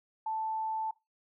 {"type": "tone", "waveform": "sine", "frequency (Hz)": 880, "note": "A5", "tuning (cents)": 0, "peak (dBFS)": -31, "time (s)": [0.26, 0.91], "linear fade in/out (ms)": 5, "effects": ["noise-tail reverb RT60 0.2 s tail -19 dB re dry"]}